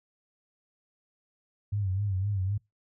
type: tone with vibrato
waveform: sine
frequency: 98.1 Hz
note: G2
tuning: 2 cents sharp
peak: -26 dBFS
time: 1.72-2.58 s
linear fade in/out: 10 ms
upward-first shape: sine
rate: 3.9 Hz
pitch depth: 98 cents each way
effects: noise-tail reverb RT60 0.2 s tail -25 dB re dry